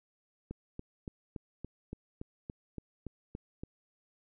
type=click train; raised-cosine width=3 ms; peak=-27 dBFS; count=12; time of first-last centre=0.51-3.635 s; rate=3.52 Hz; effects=none